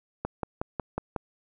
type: click train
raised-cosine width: 1 ms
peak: -15 dBFS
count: 6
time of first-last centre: 0.25-1.162 s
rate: 5.48 Hz
effects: none